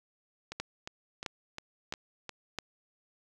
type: two click trains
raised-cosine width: 0.2 ms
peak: -22 / -17 dBFS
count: 6 / 4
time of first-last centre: 0.52-2.293 / 0.6-2.587 s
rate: 2.82 / 1.51 Hz
effects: none